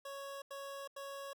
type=tone bursts; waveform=25% pulse; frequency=554.4 Hz; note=C#5; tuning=in tune; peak=-40 dBFS; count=3; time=0.05-1.332 s; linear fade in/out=5 ms; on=370 ms; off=86 ms; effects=none